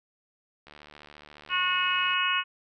click train, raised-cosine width 0.3 ms, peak -31 dBFS, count 110, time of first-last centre 0.67-2.135 s, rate 74.4 Hz
harmonic tone, 364.1 Hz, F#4, 28 cents flat, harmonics 3 / 4 / 5 / 6 / 7 / 8, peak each -29 / -30 / -36 / -36 / -29 / -29 dBFS, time 1.49-2.44 s, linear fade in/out 50 ms
effects none

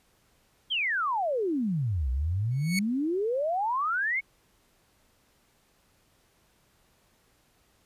sine exponential two-way sweep, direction down then up, 3322 to 60.7 to 2246 Hz, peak -25 dBFS, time 0.7-4.21 s, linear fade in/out 20 ms, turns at 2.1 s
sawtooth tone with exponential growth, 2217 Hz, C#7, in tune, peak -21 dBFS, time 2.51-2.79 s, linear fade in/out 2 ms, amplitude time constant 59 ms
effects pink hiss -66 dBFS RMS until 7.85 s + resampled to 32000 Hz

